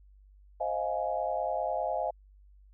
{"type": "chord", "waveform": "sine", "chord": "F minor seventh", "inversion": "second", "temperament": "just", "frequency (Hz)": [523.8, 628.6, 698.5, 838.1], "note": ["C5", "Eb5", "F5", "Ab5"], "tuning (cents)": [2, 18, 0, 16], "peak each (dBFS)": [-36, -33, -33, -35], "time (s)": [0.6, 2.11], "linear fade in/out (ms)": 10, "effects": ["added 49 Hz sine -54 dBFS peak until 2.73 s"]}